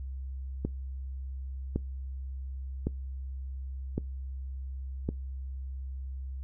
click train, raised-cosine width 3 ms, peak -16 dBFS, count 5, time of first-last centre 0.65-5.09 s, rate 0.901 Hz, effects noise-tail reverb RT60 0.2 s tail -23 dB re dry + added 66 Hz sine -35 dBFS peak until 6.43 s

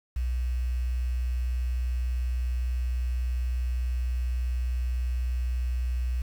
sine tone with quantisation, 61.74 Hz, B1, in tune, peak -25 dBFS, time 0.16-6.22 s, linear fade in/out 5 ms, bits 8, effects none

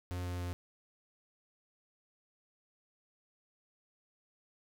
45% pulse tone with pitch steps, 89.6 / 88.98 / 88.37 Hz, F2 / F2 / F2, +45 / +33 / +21 cents, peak -36 dBFS, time 0.11-0.53 s, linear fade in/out 0 ms, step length 140 ms, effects none

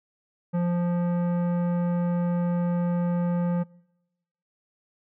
triangle tone with tanh clipping, 174.61 Hz, F3, in tune, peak -24 dBFS, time 0.53-3.64 s, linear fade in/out 20 ms, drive 18 dB, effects noise-tail reverb RT60 1.0 s tail -26 dB re dry

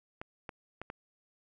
clicks, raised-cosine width 0.5 ms, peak -25 dBFS, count 4, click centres 0.215 / 0.492 / 0.816 / 0.901 s, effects none

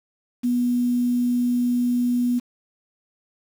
sine tone with quantisation, 244.2 Hz, B3, 19 cents flat, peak -18 dBFS, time 0.43-2.4 s, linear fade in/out 20 ms, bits 7, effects none

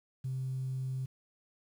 sine tone, 130.81 Hz, C3, in tune, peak -32 dBFS, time 0.24-1.06 s, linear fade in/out 10 ms, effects tanh soft clip ceiling -28 dBFS + 10-bit

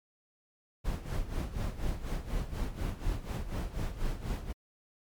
brown noise with tremolo, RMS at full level -31 dBFS, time 0.84-4.53 s, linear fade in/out 20 ms, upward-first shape sine, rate 4.1 Hz, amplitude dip 75%, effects MP3 96 kbps

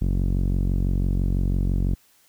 sawtooth tone with low-pass filter, 46.01 Hz, F#1, 9 cents flat, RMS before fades -22 dBFS, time 0.01-1.95 s, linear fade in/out 10 ms, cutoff 240 Hz, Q 1.1, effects white hiss -59 dBFS RMS until 2.28 s

